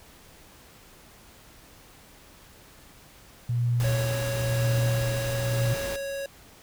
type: tone with tremolo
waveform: sine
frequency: 120 Hz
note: B2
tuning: 49 cents flat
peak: -21 dBFS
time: 3.49-5.74 s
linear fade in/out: 5 ms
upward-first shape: sine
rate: 0.98 Hz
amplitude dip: 60%
type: noise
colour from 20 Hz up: pink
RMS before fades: -35 dBFS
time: 3.8-5.96 s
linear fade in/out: 0 ms
type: tone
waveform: square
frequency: 553 Hz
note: C#5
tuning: 4 cents flat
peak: -31 dBFS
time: 3.84-6.26 s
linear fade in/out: 2 ms
effects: pink hiss -52 dBFS RMS until 6.62 s